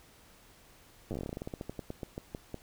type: slowing click train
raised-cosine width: 2 ms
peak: -24 dBFS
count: 24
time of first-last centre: 1.11-2.543 s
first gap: 9 ms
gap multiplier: 1.15
effects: pink hiss -59 dBFS RMS until 2.62 s